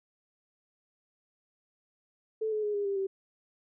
sine tone with pitch steps, 438.4 / 427.6 / 417.2 / 406.9 / 396.9 / 387.2 Hz, A4 / A4 / G#4 / G#4 / G4 / G4, -6 / -49 / +8 / -35 / +22 / -21 cents, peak -28 dBFS, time 2.41-3.07 s, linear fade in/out 10 ms, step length 110 ms, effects none

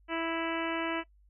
harmonic tone, 329.6 Hz, E4, in tune, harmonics 1 / 2 / 3 / 4 / 5 / 6 / 7 / 8 / 9, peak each -34 / -37 / -39 / -40 / -41 / -42 / -42 / -43 / -44 dBFS, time 0.08-1.04 s, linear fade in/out 50 ms, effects noise-tail reverb RT60 0.1 s tail -21 dB re dry + added 50 Hz sine -59 dBFS peak until 1.29 s

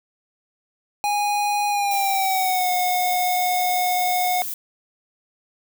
square tone with pitch glide, 824 to 725.7 Hz, G#5 to F#5, -14 to -34 cents, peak -20 dBFS, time 1.04-4.42 s, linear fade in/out 0 ms, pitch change -220 cents, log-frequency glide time 1.69-2.7 s
violet noise, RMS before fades -29 dBFS, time 1.91-4.54 s, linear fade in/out 2 ms
effects none

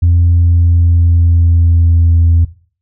sine tone with pitch glide, 86 to 83.79 Hz, F2 to E2, -26 to +29 cents, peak -4 dBFS, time 0.02-2.45 s, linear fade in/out 10 ms, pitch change -45 cents, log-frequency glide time 0.28-2.16 s, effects noise-tail reverb RT60 0.4 s tail -17 dB re dry + tanh soft clip ceiling -3 dBFS

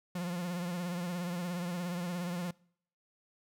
45% pulse tone with vibrato, 176.1 Hz, F3, 15 cents sharp, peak -34 dBFS, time 0.15-2.51 s, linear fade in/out 5 ms, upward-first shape triangle, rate 17 Hz, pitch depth 67 cents each way, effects noise-tail reverb RT60 0.6 s tail -24 dB re dry

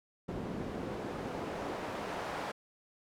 pink noise with band-pass filter sweep, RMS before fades -39 dBFS, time 0.28-2.52 s, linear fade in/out 10 ms, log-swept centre 240 to 870 Hz, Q 0.78, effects none

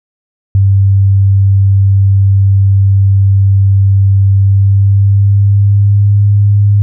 sine tone with pitch glide, 98 to 101.93 Hz, G2 to G#2, 0 to -32 cents, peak -4 dBFS, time 0.55-6.82 s, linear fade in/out 0 ms, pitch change +68 cents, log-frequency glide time 4.35-6.22 s, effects none

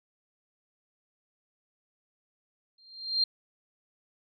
sine tone with exponential growth, 4186 Hz, C8, in tune, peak -20 dBFS, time 2.78-3.24 s, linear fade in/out 5 ms, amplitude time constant 100 ms, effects none

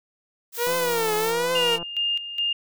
blue noise, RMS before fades -33 dBFS, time 0.52-1.34 s, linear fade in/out 50 ms
sawtooth tone with vibrato, 466.2 Hz, A#4, in tune, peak -18 dBFS, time 0.57-1.79 s, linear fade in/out 50 ms, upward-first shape triangle, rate 1.3 Hz, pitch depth 170 cents each way
click train, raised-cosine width 1 ms, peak -23 dBFS, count 199, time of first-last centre 0.67-1.828 s, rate 171 Hz
sine tone with tremolo, 2818 Hz, F7, 15 cents sharp, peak -21 dBFS, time 1.55-2.53 s, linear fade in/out 5 ms, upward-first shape square, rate 2.4 Hz, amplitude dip 70%
effects none

